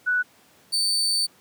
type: tone pair in turn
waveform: sine / 35% pulse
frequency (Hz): 1480 / 4549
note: F#6 / C#8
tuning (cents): 0 / +44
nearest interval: octave + perfect fifth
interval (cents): 1944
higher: second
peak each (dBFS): -19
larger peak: neither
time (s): 0.06-0.23 / 0.72-1.27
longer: second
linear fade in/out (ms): 20
effects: pink hiss -56 dBFS RMS until 1.4 s + high-pass 150 Hz 12 dB/octave